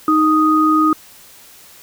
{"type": "tone pair together", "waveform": "sine", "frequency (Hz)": [311.1, 1244.4], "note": ["D#4", "D#6"], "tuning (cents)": [0, 0], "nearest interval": "2 octaves", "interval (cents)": 2400, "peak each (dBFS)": -13, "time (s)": [0.08, 0.93], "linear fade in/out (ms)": 2, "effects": ["white hiss -43 dBFS RMS until 1.82 s"]}